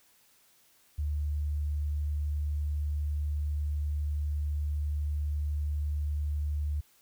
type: tone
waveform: sine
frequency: 74 Hz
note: D2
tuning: 14 cents sharp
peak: -28 dBFS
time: 0.98-6.81 s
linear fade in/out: 10 ms
effects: white hiss -64 dBFS RMS until 7.01 s